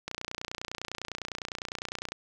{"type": "click train", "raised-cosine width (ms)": 0.2, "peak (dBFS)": -17, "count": 62, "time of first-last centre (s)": [0.08, 2.12], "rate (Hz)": 29.9, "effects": []}